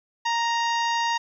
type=harmonic tone with a mistuned harmonic; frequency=932.3 Hz; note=A#5; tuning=in tune; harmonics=1 / 2 / 3 / 4 / 5 / 6 / 7; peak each=-23 / -29 / -33 / -35 / -37 / -39 / -40 dBFS; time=0.25-1.18 s; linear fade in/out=10 ms; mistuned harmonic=5; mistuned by=+38 cents; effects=10-bit